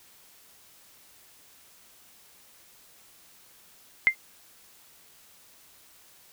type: tone with exponential decay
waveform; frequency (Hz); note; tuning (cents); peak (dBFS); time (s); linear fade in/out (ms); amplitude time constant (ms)
sine; 2093; C7; 0; -11; 4.07-4.15; 0; 17
effects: white hiss -56 dBFS RMS until 6.32 s